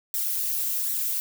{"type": "noise with flanger", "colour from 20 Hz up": "violet", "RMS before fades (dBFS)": -27, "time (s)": [0.14, 1.2], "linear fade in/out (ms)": 0, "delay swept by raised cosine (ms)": [0.51, 4.41], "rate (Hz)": 1.3, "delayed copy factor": 0.75, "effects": []}